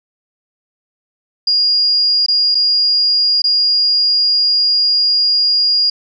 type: tone with dropouts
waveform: sine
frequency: 4846 Hz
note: D#8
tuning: 47 cents flat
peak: -10 dBFS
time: 1.47-5.9 s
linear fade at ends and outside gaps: 5 ms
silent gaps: 2.263-2.283 / 2.547-2.551 / 3.42-3.44 s
effects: none